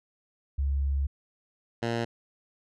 sine / 10% pulse tone pair in turn, 69.3 / 116.55 Hz, C#2 / A#2, 0 / 0 cents, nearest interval major sixth, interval 900 cents, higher second, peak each -24 / -19 dBFS, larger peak second, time 0.58-1.07 / 1.82-2.05 s, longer first, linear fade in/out 10 ms, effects low-pass 5000 Hz 12 dB/octave

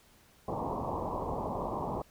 white low-pass noise, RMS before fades -35 dBFS, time 0.48-2.02 s, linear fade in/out 2 ms, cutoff 1100 Hz, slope 96 dB/octave, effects pink hiss -62 dBFS RMS until 2.1 s

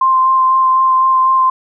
sine tone with vibrato, 1046.5 Hz, C6, in tune, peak -8 dBFS, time 0.01-1.5 s, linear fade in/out 5 ms, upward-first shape sine, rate 4 Hz, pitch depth 11 cents each way, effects none

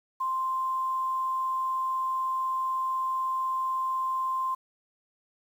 sine tone with quantisation, 1046 Hz, C6, 1 cent flat, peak -26 dBFS, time 0.2-4.55 s, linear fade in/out 10 ms, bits 9, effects none

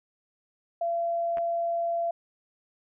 sine tone, 680 Hz, F5, 46 cents flat, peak -25 dBFS, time 0.81-2.11 s, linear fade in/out 5 ms
clicks, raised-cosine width 0.5 ms, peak -26 / -27 dBFS, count 2, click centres 1.372 / 1.383 s
effects none

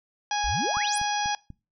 harmonic tone, 828 Hz, G#5, 5 cents flat, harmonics 1 / 2 / 3 / 4 / 5 / 6 / 7, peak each -26 / -33 / -37 / -35 / -42 / -37 / -34 dBFS, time 0.31-1.35 s, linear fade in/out 2 ms
sine exponential sweep, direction up, 41.2 to 11000 Hz, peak -29 dBFS, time 0.44-0.98 s, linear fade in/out 0 ms
click train, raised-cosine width 5 ms, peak -28 dBFS, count 4, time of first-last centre 0.77-1.503 s, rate 4.09 Hz
effects noise-tail reverb RT60 0.3 s tail -22 dB re dry

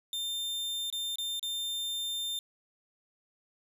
40% pulse tone with dropouts, 3600 Hz, A7, 39 cents sharp, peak -31 dBFS, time 0.13-2.39 s, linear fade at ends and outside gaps 1 ms, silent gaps 0.901-0.926 / 1.157-1.184 / 1.395-1.428 s, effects none

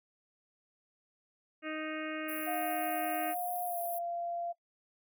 harmonic tone, 311.1 Hz, D#4, in tune, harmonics 1 / 2 / 4 / 5 / 6 / 7 / 8 / 9, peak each -39 / -42 / -45 / -46 / -47 / -47 / -48 / -49 dBFS, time 1.62-3.35 s, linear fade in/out 50 ms
pink high-pass noise, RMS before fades -43 dBFS, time 2.28-3.99 s, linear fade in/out 10 ms, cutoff 10000 Hz, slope 96 dB/octave
sine tone with pitch glide, 712 to 689.3 Hz, F5 to F5, +33 to -23 cents, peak -34 dBFS, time 2.46-4.53 s, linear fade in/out 20 ms, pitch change -56 cents, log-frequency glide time 3.66-3.77 s
effects noise-tail reverb RT60 0.1 s tail -19 dB re dry

